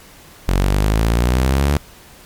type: exponential sweep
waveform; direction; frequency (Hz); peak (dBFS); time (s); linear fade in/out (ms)
sawtooth; up; 44.86 to 73.42; -9; 0.48-1.77; 0
effects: pink hiss -43 dBFS RMS until 2.25 s + MP3 96 kbps